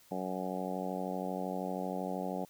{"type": "harmonic tone", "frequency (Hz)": 92.8, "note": "F#2", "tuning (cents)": 6, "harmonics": [2, 3, 4, 5, 6, 7, 8, 9], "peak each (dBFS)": [-39, -42, -45, -43, -42, -44, -42, -45], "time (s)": [0.11, 2.45], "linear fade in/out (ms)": 5, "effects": ["white hiss -62 dBFS RMS until 2.49 s"]}